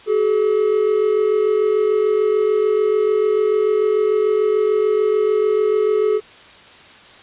triangle tone pair together, 381.9 / 428.7 Hz, G4 / A4, -45 / -45 cents, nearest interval major second, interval 200 cents, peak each -18 / -13 dBFS, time 0.06-6.21 s, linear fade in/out 50 ms, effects white hiss -43 dBFS RMS until 7.22 s + resampled to 8000 Hz

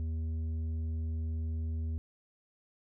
sine tone with tanh clipping, 80.3 Hz, E2, 45 cents flat, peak -33 dBFS, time 0-1.98 s, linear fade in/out 0 ms, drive 7 dB, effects none

